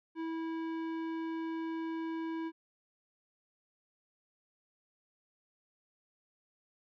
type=tone with tanh clipping; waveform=sine; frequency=326.1 Hz; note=E4; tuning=19 cents flat; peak=-37 dBFS; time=0.15-2.52 s; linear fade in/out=50 ms; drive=15 dB; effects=none